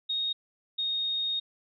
sine tone pair in turn, 3729 / 3716 Hz, A#7 / A#7, 0 / -6 cents, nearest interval unison, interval 6 cents, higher first, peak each -27 dBFS, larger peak neither, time 0.09-0.33 / 0.78-1.4 s, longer second, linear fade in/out 10 ms, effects none

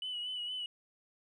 sine tone with vibrato, 2963 Hz, F#7, 2 cents sharp, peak -35 dBFS, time 0.02-0.66 s, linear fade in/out 2 ms, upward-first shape sine, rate 4.3 Hz, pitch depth 40 cents each way, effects tanh soft clip ceiling -32 dBFS

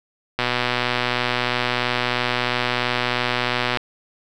click train, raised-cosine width 0.3 ms, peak -4 dBFS, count 417, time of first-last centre 0.39-3.772 s, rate 123 Hz, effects none

